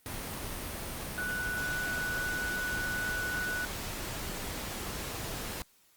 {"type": "tone in noise", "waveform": "sine", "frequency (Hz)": 1480, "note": "F#6", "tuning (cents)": 0, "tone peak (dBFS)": -32, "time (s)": [1.18, 3.65], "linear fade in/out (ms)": 0, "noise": "pink", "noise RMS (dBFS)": -38, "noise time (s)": [0.06, 5.62], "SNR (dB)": 3, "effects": ["white hiss -65 dBFS RMS until 5.96 s", "Opus 32 kbps"]}